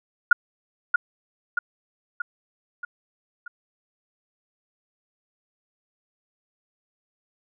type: tone with echo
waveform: sine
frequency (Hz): 1425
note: F6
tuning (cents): +34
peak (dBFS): -9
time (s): 0.31-0.33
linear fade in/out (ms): 5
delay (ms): 630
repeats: 5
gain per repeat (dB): -5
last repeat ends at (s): 3.48
effects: none